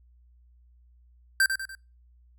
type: tone with echo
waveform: square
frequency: 1568 Hz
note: G6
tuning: in tune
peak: -19 dBFS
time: 1.4-1.46 s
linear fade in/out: 2 ms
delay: 97 ms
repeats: 3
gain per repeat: -7 dB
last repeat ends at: 1.751 s
effects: noise-tail reverb RT60 0.3 s tail -25 dB re dry + added 60 Hz sine -55 dBFS peak until 2.38 s